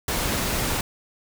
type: noise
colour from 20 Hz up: pink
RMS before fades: -25 dBFS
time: 0.08-0.81 s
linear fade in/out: 2 ms
effects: none